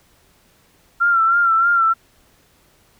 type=tone with vibrato; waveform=sine; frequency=1366 Hz; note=F6; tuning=39 cents flat; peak=-12 dBFS; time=1-1.94 s; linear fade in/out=20 ms; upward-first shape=sine; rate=3.2 Hz; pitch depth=52 cents each way; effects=pink hiss -56 dBFS RMS until 2.99 s